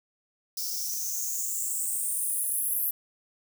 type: noise with high-pass filter sweep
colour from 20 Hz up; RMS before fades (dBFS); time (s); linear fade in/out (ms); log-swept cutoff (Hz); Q
violet; -30; 0.57-2.91; 5; 5100 to 12000; 7.7
effects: none